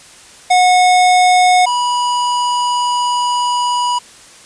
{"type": "tone pair in turn", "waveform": "square", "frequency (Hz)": [729, 976.4], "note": ["F#5", "B5"], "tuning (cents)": [-26, -20], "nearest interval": "perfect fourth", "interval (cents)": 506, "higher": "second", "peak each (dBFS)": [-8, -14], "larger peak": "first", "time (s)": [[0.5, 1.66], [1.66, 3.99]], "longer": "second", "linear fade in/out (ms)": 10, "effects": ["white hiss -40 dBFS RMS until 4.45 s", "resampled to 22050 Hz"]}